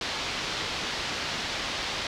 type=low-pass noise; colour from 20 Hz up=white; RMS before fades=-32 dBFS; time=0.01-2.07 s; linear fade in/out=2 ms; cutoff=4800 Hz; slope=24 dB/octave; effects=none